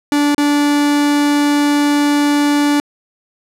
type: tone with dropouts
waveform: 45% pulse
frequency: 290.8 Hz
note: D4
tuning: 17 cents flat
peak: -11 dBFS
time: 0.12-2.8 s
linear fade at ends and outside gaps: 1 ms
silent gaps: 0.347-0.38 s
effects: low-pass 11000 Hz 12 dB/octave